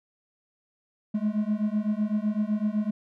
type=beating tone pair; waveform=triangle; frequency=207.7 / 215.6 Hz; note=G#3 / A3; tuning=0 / -35 cents; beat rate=7.9 Hz; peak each=-25 dBFS; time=1.14-2.91 s; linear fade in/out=10 ms; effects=none